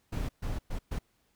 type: noise bursts at uneven times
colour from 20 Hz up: brown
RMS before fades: -33 dBFS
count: 4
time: 0.12-0.29 / 0.42-0.59 / 0.7-0.79 / 0.91-0.99 s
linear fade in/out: 10 ms
effects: pink hiss -72 dBFS RMS until 1.35 s